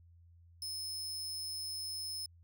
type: tone with amplitude modulation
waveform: sawtooth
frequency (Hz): 5200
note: E8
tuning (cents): -24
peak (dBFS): -34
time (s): 0.62-2.26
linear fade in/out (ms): 2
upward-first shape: sine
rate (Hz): 161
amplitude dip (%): 45
effects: added 85 Hz sine -58 dBFS peak until 2.43 s